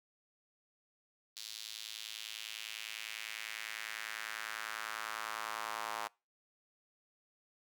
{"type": "tone with high-pass filter sweep", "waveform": "square", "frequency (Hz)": 55, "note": "A1", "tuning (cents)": 0, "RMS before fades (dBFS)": -43, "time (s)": [1.36, 6.08], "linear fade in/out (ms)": 10, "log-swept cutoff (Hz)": [4200, 930], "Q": 2.1, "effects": ["noise-tail reverb RT60 0.3 s tail -26 dB re dry"]}